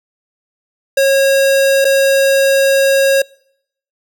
square tone with dropouts, 545 Hz, C#5, 29 cents flat, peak -9 dBFS, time 0.97-3.22 s, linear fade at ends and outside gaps 5 ms, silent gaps 1.846-1.85 s, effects noise-tail reverb RT60 0.7 s tail -25 dB re dry

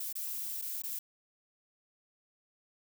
violet noise with dropouts, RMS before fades -38 dBFS, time 0-0.99 s, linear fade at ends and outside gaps 5 ms, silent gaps 0.128-0.153 / 0.616-0.621 / 0.821-0.836 s, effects none

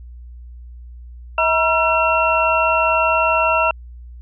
sine tone cluster, 643 / 955 / 1349 / 2720 Hz, E5 / A#5 / E6 / F7, -43 / +42 / +40 / -46 cents, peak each -19 dBFS, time 1.38-3.71 s, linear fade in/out 2 ms, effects added 60 Hz sine -34 dBFS peak until 4.21 s

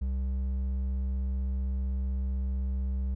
sine tone with hard clipping, 65.41 Hz, C2, in tune, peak -29 dBFS, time 0.01-3.15 s, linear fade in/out 10 ms, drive 5 dB, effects none

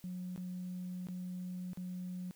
sine tone with dropouts, 181.4 Hz, F#3, 34 cents flat, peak -38 dBFS, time 0.04-2.31 s, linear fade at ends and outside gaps 0 ms, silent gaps 0.361-0.377 / 1.07-1.086 / 1.733-1.773 s, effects tanh soft clip ceiling -35 dBFS + white hiss -65 dBFS RMS until 2.35 s

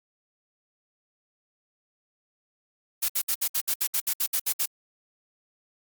blue noise bursts, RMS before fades -25 dBFS, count 13, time 3.02-4.659 s, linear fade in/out 10 ms, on 67 ms, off 64 ms, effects Opus 48 kbps

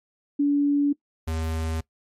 sine / square tone pair in turn, 286.7 / 80.45 Hz, D4 / E2, -42 / -42 cents, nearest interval octave + minor seventh, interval 2200 cents, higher first, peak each -17 / -26 dBFS, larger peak first, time 0.39-0.93 / 1.27-1.81 s, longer neither, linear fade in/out 10 ms, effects noise-tail reverb RT60 0.1 s tail -20 dB re dry + MP3 64 kbps

